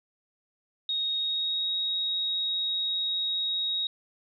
sine tone with pitch glide, 3746 to 3781 Hz, A#7 to A#7, +8 to +24 cents, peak -26 dBFS, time 0.89-3.87 s, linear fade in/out 2 ms, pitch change +16 cents, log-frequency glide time 1.18-1.71 s, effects none

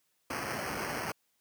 violet noise with sample-and-hold, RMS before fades -36 dBFS, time 0.3-1.12 s, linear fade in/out 5 ms, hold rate 3675 Hz, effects white hiss -75 dBFS RMS until 1.4 s + high-pass 80 Hz 12 dB/octave

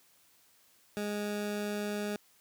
20% pulse tone, 207.2 Hz, G#3, 4 cents flat, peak -28 dBFS, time 0.97-2.16 s, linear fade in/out 0 ms, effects white hiss -65 dBFS RMS until 2.4 s + high-pass 60 Hz 12 dB/octave

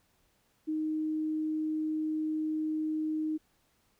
sine tone, 311.1 Hz, D#4, in tune, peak -29 dBFS, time 0.67-3.38 s, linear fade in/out 20 ms, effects pink hiss -71 dBFS RMS until 3.99 s

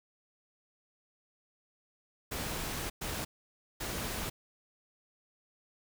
pink noise bursts at uneven times, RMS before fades -37 dBFS, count 3, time 2.31-2.9 / 3.01-3.25 / 3.8-4.3 s, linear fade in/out 10 ms, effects none

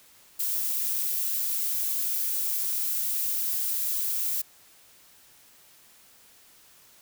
violet noise, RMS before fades -28 dBFS, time 0.39-4.42 s, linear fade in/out 10 ms, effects white hiss -56 dBFS RMS until 7.01 s

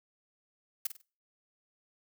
blue noise with echo, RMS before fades -31 dBFS, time 0.85-0.87 s, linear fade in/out 5 ms, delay 49 ms, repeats 3, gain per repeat -10 dB, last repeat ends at 1.017 s, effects noise-tail reverb RT60 0.4 s tail -25 dB re dry

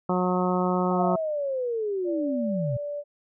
harmonic tone, 181.6 Hz, F#3, 32 cents flat, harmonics 1 / 2 / 3 / 4 / 5 / 6 / 7, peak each -25 / -28 / -30 / -31 / -32 / -33 / -33 dBFS, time 0.09-1.16 s, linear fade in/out 5 ms
sine linear sweep, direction down, 740 to 116.54 Hz, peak -25 dBFS, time 0.91-2.77 s, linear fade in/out 5 ms
sine tone, 582 Hz, D5, 16 cents flat, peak -29 dBFS, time 2.04-3.04 s, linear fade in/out 50 ms
effects none

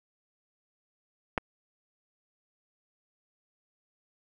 clicks, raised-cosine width 0.5 ms, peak -11 / -30 dBFS, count 2, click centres 1.378 / 1.382 s, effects none

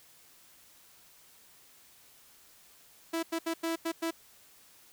sawtooth tone bursts at uneven times, 329.6 Hz, E4, in tune, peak -26 dBFS, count 6, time 3.13-3.23 / 3.32-3.39 / 3.46-3.54 / 3.63-3.76 / 3.85-3.92 / 4.02-4.11 s, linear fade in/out 10 ms, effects white hiss -59 dBFS RMS until 4.92 s

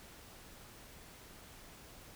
silence, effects pink hiss -55 dBFS RMS until 2.15 s

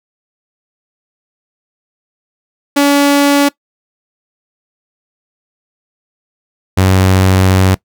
sawtooth tone pair in turn, 284.4 / 94.2 Hz, C#4 / F#2, +45 / +32 cents, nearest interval octave + perfect fifth, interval 1913 cents, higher first, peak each -3 dBFS, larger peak neither, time 2.76-3.49 / 6.77-7.75 s, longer second, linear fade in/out 10 ms, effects noise-tail reverb RT60 0.1 s tail -21 dB re dry

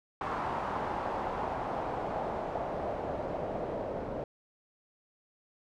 white noise with low-pass filter sweep, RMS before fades -35 dBFS, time 0.21-4.24 s, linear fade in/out 2 ms, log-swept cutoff 990 to 550 Hz, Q 2.3, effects none

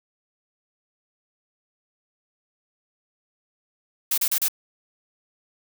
blue noise bursts, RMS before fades -22 dBFS, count 4, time 4.11-4.484 s, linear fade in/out 5 ms, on 68 ms, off 34 ms, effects none

